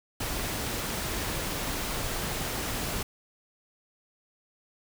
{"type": "noise", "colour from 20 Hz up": "pink", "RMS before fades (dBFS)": -32, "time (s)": [0.2, 3.03], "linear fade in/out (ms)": 5, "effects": []}